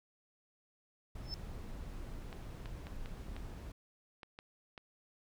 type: noise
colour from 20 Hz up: brown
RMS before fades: -45 dBFS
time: 1.15-3.72 s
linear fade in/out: 5 ms
type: tone with exponential growth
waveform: sine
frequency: 5260 Hz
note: E8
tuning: 5 cents flat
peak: -36 dBFS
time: 1.22-1.34 s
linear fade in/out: 0 ms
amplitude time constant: 26 ms
type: clicks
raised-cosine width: 0.3 ms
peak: -32 dBFS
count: 8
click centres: 2.328 / 2.658 / 2.869 / 3.059 / 3.365 / 4.232 / 4.389 / 4.778 s
effects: none